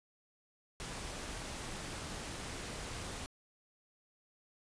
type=noise; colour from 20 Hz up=pink; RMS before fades=-43 dBFS; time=0.8-3.26 s; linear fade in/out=0 ms; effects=resampled to 22050 Hz